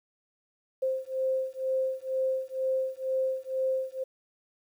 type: beating tone pair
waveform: sine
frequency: 523.3 / 525.4 Hz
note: C5 / C5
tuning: 0 / +7 cents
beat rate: 2.1 Hz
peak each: -30 / -30 dBFS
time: 0.82-4.04 s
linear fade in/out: 10 ms
effects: 10-bit